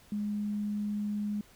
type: tone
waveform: sine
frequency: 207.7 Hz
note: G#3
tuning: in tune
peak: -30 dBFS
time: 0.12-1.41 s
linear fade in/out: 2 ms
effects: pink hiss -59 dBFS RMS until 1.55 s